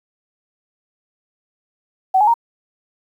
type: tone with pitch steps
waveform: sine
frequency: 757 / 839.9 / 932 Hz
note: F#5 / G#5 / A#5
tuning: +39 / +19 / -1 cents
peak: -10 dBFS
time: 2.14-2.341 s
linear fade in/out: 10 ms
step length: 67 ms
effects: 8-bit